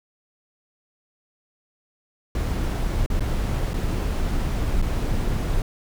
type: noise with dropouts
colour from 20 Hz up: brown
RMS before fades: -23 dBFS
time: 2.35-5.62 s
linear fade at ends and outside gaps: 2 ms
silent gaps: 3.062-3.101 / 3.196-3.206 / 3.735-3.74 / 4.817-4.824 s
effects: none